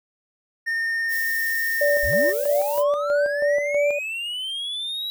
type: tone with vibrato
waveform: triangle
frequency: 1825 Hz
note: A#6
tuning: 37 cents flat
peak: -20 dBFS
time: 0.66-2.33 s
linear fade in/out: 20 ms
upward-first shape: triangle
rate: 18 Hz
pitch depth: 10 cents each way
type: noise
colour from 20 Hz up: violet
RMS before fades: -32 dBFS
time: 1.08-2.84 s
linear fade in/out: 50 ms
type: tone with tremolo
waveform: sine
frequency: 580 Hz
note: D5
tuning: 22 cents flat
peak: -17 dBFS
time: 1.81-3.99 s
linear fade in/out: 5 ms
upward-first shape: square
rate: 3.1 Hz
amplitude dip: 50%
type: linear sweep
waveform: triangle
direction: up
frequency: 31.65 to 3908 Hz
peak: -25 dBFS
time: 2.03-5.1 s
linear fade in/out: 0 ms
effects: none